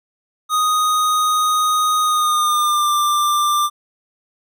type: tone with pitch glide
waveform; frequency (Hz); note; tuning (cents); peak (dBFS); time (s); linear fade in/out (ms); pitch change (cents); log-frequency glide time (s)
square; 1244.5 to 1186.2; D#6 to D6; 0 to +17; -15; 0.49-3.7; 50; -83; 2.01-2.91
effects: none